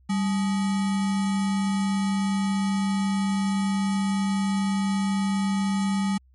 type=tone with sample-and-hold; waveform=sine; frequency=196 Hz; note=G3; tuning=in tune; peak=-21 dBFS; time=0.09-6.18 s; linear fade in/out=10 ms; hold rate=1050 Hz; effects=added 64 Hz sine -54 dBFS peak until 6.34 s + MP3 48 kbps

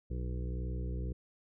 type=harmonic tone with a mistuned harmonic; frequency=61.74 Hz; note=B1; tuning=in tune; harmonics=1 / 2 / 3 / 5 / 6 / 7 / 8; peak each=-35 / -41 / -45 / -49 / -51 / -52 / -53 dBFS; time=0.1-1.13 s; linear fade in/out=10 ms; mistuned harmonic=1; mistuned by=+19 cents; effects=none

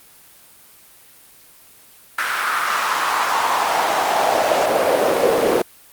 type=noise with high-pass filter sweep; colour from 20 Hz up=brown; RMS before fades=-18 dBFS; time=2.18-5.62 s; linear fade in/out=5 ms; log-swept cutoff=1500 to 430 Hz; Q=3.1; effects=white hiss -47 dBFS RMS until 5.92 s + Opus 32 kbps

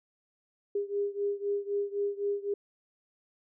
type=beating tone pair; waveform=sine; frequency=403.5 / 407.4 Hz; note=G#4 / G#4; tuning=-50 / -33 cents; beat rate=3.9 Hz; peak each=-31 / -33 dBFS; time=0.75-2.54 s; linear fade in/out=5 ms; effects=none

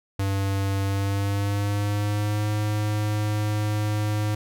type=tone with pitch glide; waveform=square; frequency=98 to 105.64 Hz; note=G2 to G#2; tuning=0 to +30 cents; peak=-23 dBFS; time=0.19-4.35 s; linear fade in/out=5 ms; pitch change=+130 cents; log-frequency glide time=0.84-2.49 s; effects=none

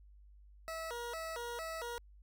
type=tone with vibrato; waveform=20% pulse; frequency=556 Hz; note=C#5; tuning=5 cents sharp; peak=-35 dBFS; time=0.68-1.98 s; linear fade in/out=0 ms; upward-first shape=square; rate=2.2 Hz; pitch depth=270 cents each way; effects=added 50 Hz sine -56 dBFS peak until 2.22 s

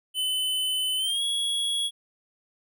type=tone with pitch glide; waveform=square; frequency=3026 to 3338 Hz; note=F#7 to G#7; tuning=+38 to +8 cents; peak=-25 dBFS; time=0.14-1.91 s; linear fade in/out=50 ms; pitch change=+170 cents; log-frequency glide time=0.97-1.23 s; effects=none

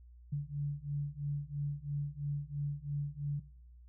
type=beating tone pair; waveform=sine; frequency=142.7 / 145.7 Hz; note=D3 / D3; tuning=-49 / -13 cents; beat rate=3 Hz; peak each=-37 / -37 dBFS; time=0.32-3.4 s; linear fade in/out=10 ms; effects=noise-tail reverb RT60 0.8 s tail -20 dB re dry + added 60 Hz sine -53 dBFS peak until 3.88 s

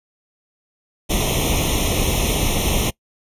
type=noise with comb filter; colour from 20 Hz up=pink; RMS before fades=-19 dBFS; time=1.09-2.91 s; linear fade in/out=20 ms; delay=0.32 ms; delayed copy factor=+1; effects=noise-tail reverb RT60 0.1 s tail -23 dB re dry + resampled to 32000 Hz

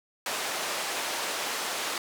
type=band-pass noise; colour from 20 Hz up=pink; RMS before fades=-32 dBFS; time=0.26-1.98 s; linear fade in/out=2 ms; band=560 to 10000 Hz; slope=12 dB/octave; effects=none

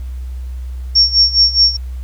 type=tone with tremolo; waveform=sine; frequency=5490 Hz; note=F8; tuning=31 cents flat; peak=-5 dBFS; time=0.95-1.77 s; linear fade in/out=10 ms; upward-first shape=sine; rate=4.8 Hz; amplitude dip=85%; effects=added 63 Hz sine -22 dBFS peak until 2.03 s + pink hiss -49 dBFS RMS until 2.03 s

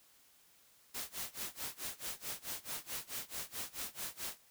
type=noise with tremolo; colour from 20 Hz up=white; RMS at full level=-40 dBFS; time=0.94-4.38 s; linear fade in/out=10 ms; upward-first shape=sine; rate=4.6 Hz; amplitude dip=95%; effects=white hiss -66 dBFS RMS until 4.5 s

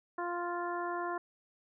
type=harmonic tone; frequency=349.1 Hz; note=F4; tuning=1 cent flat; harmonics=1 / 2 / 3 / 4 / 5; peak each=-38 / -39 / -38 / -43 / -46 dBFS; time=0.18-1.18 s; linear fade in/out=5 ms; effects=none

